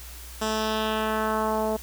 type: tone with low-pass filter sweep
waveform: 10% pulse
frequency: 217.9 Hz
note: A3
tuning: 17 cents flat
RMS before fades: -26 dBFS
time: 0.41-1.77 s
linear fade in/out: 10 ms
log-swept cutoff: 7800 to 620 Hz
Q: 1.6
effects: added 60 Hz sine -41 dBFS peak until 1.82 s + white hiss -44 dBFS RMS until 1.82 s